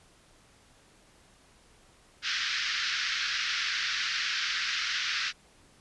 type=band-pass noise; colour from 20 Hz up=pink; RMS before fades=-31 dBFS; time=2.22-5.33 s; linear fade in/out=50 ms; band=1400 to 5600 Hz; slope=48 dB/octave; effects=pink hiss -60 dBFS RMS until 5.8 s + resampled to 24000 Hz